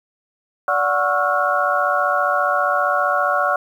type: tone cluster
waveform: sine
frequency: 581 / 735 / 1107 / 1333 / 1428 Hz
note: D5 / F#5 / C#6 / E6 / F6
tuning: -19 / -12 / -3 / +19 / +38 cents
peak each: -22 dBFS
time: 0.68-3.56 s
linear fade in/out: 2 ms
effects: 8-bit